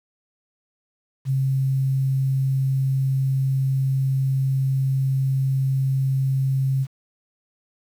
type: tone with quantisation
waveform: sine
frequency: 134 Hz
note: C3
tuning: 42 cents sharp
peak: -18 dBFS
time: 1.25-6.87 s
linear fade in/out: 50 ms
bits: 8
effects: none